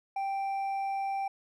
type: tone with hard clipping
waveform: sine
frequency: 784 Hz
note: G5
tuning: in tune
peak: -31 dBFS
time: 0.16-1.28 s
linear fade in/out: 5 ms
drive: 4 dB
effects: none